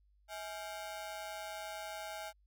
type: ring-modulated tone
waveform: sawtooth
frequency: 739 Hz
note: F#5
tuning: 2 cents flat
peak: -35 dBFS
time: 0.28-2.33 s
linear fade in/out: 50 ms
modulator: 94.6 Hz
effects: added 50 Hz sine -66 dBFS peak until 2.46 s